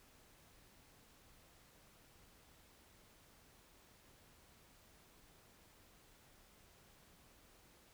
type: silence
effects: pink hiss -66 dBFS RMS until 7.93 s